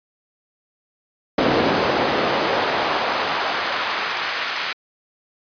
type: noise with high-pass filter sweep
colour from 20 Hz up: brown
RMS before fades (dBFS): -21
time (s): 1.38-4.73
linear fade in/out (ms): 5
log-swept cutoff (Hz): 320 to 1700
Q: 0.92
effects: resampled to 11025 Hz